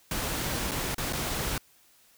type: noise with dropouts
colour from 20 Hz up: pink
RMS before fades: -31 dBFS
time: 0.11-1.58 s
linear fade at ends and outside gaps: 2 ms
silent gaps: 0.712-0.716 / 0.946-0.981 / 1.126-1.132 s
effects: white hiss -61 dBFS RMS until 2.17 s